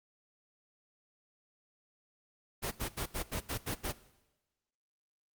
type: noise bursts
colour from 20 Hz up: pink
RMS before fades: -35 dBFS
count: 8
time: 2.62-3.927 s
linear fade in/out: 20 ms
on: 96 ms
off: 77 ms
effects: noise-tail reverb RT60 1.0 s tail -17 dB re dry + Opus 24 kbps